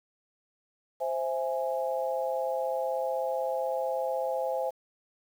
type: chord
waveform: sine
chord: C augmented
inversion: none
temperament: equal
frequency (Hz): 523.3 / 659.3 / 830.6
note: C5 / E5 / G#5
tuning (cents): 0 / 0 / 0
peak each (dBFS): -30 / -33 / -34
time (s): 1-4.71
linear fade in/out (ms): 20
effects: 9-bit